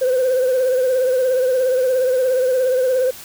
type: tone with vibrato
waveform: sine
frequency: 512 Hz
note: C5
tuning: 38 cents flat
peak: -12 dBFS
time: 0.01-3.11 s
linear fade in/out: 10 ms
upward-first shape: triangle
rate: 17 Hz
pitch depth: 64 cents each way
effects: tanh soft clip ceiling -12 dBFS + white hiss -37 dBFS RMS until 3.24 s